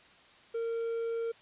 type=tone; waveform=triangle; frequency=460 Hz; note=A#4; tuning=23 cents flat; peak=-29 dBFS; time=0.54-1.32 s; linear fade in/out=10 ms; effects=white hiss -58 dBFS RMS until 1.41 s + resampled to 8000 Hz